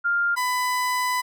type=tone pair in turn; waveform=sine / 30% pulse; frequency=1400 / 999.1 Hz; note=F6 / B5; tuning=+4 / +20 cents; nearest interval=tritone; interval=584 cents; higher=first; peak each=-19 dBFS; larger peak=neither; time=0.04-0.36 / 0.36-1.22 s; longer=second; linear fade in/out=20 ms; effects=none